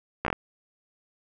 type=slowing click train; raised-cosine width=0.5 ms; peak=-11 dBFS; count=5; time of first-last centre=0.25-0.328 s; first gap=14 ms; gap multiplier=1.23; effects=none